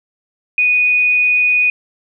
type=tone; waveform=sine; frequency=2477 Hz; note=D#7; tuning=8 cents flat; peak=-10 dBFS; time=0.58-1.7 s; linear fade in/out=2 ms; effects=none